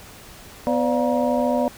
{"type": "tone cluster", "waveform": "sine", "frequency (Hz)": [248.1, 511, 585, 708, 950], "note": ["B3", "C5", "D5", "F5", "A#5"], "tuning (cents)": [8, -41, -7, 23, 33], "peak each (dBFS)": [-22, -26, -22, -27, -28], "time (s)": [0.67, 1.68], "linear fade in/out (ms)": 0, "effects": ["pink hiss -43 dBFS RMS until 1.77 s"]}